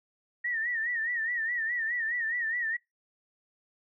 sine tone with vibrato, 1863 Hz, A#6, 2 cents flat, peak -28 dBFS, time 0.44-2.77 s, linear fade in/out 10 ms, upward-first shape sine, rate 4.8 Hz, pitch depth 95 cents each way, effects noise-tail reverb RT60 0.2 s tail -26 dB re dry

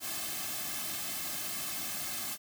white noise with comb filter, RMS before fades -37 dBFS, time 0-2.38 s, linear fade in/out 50 ms, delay 2.1 ms, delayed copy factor -0.9, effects none

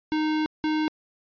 square tone bursts at uneven times, 309.2 Hz, D#4, 11 cents flat, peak -23 dBFS, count 2, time 0.12-0.46 / 0.64-0.88 s, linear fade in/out 0 ms, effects resampled to 11025 Hz

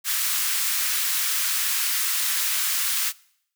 white high-pass noise, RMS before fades -24 dBFS, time 0.04-3.13 s, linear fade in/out 50 ms, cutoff 1200 Hz, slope 24 dB/octave, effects noise-tail reverb RT60 0.7 s tail -23 dB re dry

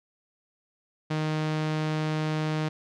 sawtooth tone with low-pass filter, 155.1 Hz, D#3, 5 cents flat, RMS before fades -28 dBFS, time 1.1-2.69 s, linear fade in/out 10 ms, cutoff 4600 Hz, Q 0.82, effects none

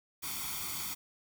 white noise with comb filter, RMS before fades -38 dBFS, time 0.22-0.95 s, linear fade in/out 20 ms, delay 0.88 ms, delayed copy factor +0.75, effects none

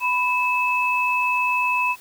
sine tone pair together, 992.6 / 2600 Hz, B5 / E7, +8 / -24 cents, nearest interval octave + perfect fourth, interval 1668 cents, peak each -21 dBFS, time 0-1.96 s, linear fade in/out 50 ms, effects white hiss -47 dBFS RMS until 2 s

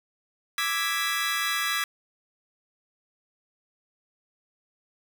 25% pulse chord, E dominant seventh, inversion third, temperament equal, 1174.7 / 1318.5 / 1661.2 / 1975.5 Hz, D6 / E6 / G#6 / B6, 0 / 0 / 0 / 0 cents, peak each -28 / -30 / -26 / -26 dBFS, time 0.58-1.84 s, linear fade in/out 2 ms, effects 9-bit

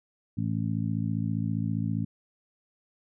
harmonic tone, 55 Hz, A1, in tune, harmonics 2 / 3 / 4 / 5, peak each -30 / -31 / -32 / -36 dBFS, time 0.37-2.05 s, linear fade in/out 10 ms, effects none

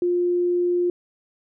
sine tone, 353 Hz, F4, 19 cents sharp, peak -18 dBFS, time 0.02-0.9 s, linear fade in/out 2 ms, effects none

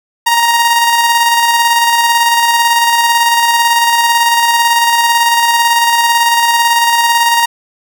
sawtooth tone with tremolo, 936 Hz, A#5, 7 cents sharp, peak -3 dBFS, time 0.26-7.46 s, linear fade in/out 10 ms, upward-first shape square, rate 18 Hz, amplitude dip 30%, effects none

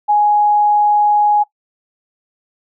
sine tone, 833 Hz, G#5, 5 cents sharp, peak -9 dBFS, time 0.08-1.44 s, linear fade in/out 20 ms, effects noise-tail reverb RT60 0.1 s tail -18 dB re dry

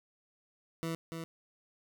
20% pulse tone with echo, 164.3 Hz, E3, 5 cents flat, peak -29 dBFS, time 0.83-0.95 s, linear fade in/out 0 ms, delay 290 ms, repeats 1, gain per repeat -5 dB, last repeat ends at 1.24 s, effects none

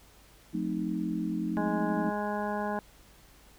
sine chord, F dominant seventh, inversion none, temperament equal with one note detuned, 178.8 / 220 / 261.6 / 311.1 Hz, F3 / A3 / C4 / Eb4, +41 / 0 / 0 / 0 cents, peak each -34 / -34 / -38 / -33 dBFS, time 0.53-2.11 s, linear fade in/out 20 ms
harmonic tone, 207.7 Hz, G#3, in tune, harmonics 1 / 2 / 3 / 4 / 5 / 7 / 8, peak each -34 / -38 / -36 / -35 / -39 / -43 / -43 dBFS, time 1.57-2.79 s, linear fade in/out 0 ms
effects added 50 Hz sine -58 dBFS peak until 3.58 s + pink hiss -58 dBFS RMS until 3.58 s

